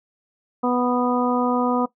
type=harmonic tone; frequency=246.9 Hz; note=B3; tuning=in tune; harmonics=1 / 2 / 3 / 4 / 5; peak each=-21 / -24 / -26 / -27 / -28 dBFS; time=0.63-1.86 s; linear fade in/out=10 ms; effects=noise-tail reverb RT60 0.1 s tail -17 dB re dry